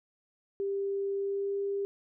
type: tone with pitch glide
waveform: sine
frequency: 395.8 to 398.6 Hz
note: G4 to G4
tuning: +17 to +29 cents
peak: -29 dBFS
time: 0.6-1.85 s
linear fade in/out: 0 ms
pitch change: +12 cents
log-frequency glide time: 1.16-1.57 s
effects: none